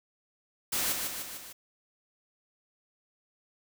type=noise with echo; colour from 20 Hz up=white; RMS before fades=-30 dBFS; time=0.72-0.93 s; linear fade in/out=10 ms; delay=150 ms; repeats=4; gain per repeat=-4 dB; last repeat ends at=1.53 s; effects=none